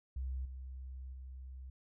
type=tone with level steps; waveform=sine; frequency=64.9 Hz; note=C2; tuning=13 cents flat; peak=-36 / -43 / -45 dBFS; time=0.16-1.7 s; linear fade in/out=5 ms; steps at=0.45 / 1.13 s; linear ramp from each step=5 ms; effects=none